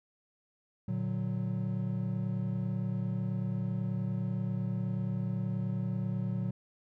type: chord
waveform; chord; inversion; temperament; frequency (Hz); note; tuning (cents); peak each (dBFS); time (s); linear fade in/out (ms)
triangle; Bb augmented; none; equal; 116.54 / 146.83 / 185; Bb2 / D3 / F#3; 0 / 0 / 0; -32 / -36 / -32; 0.88-6.51; 5
effects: none